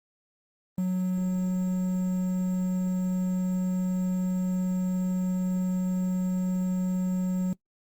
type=tone with quantisation; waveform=triangle; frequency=183.7 Hz; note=F#3; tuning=12 cents flat; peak=-22 dBFS; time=0.78-7.53 s; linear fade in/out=2 ms; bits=8; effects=noise-tail reverb RT60 0.1 s tail -22 dB re dry + Opus 24 kbps